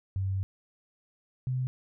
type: tone pair in turn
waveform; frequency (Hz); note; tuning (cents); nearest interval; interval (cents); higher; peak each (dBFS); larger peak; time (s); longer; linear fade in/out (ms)
sine; 96 / 128.4; G2 / C3; -36 / -32; perfect fourth; 504; second; -27; neither; 0.16-0.43 / 1.47-1.67; first; 0
effects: none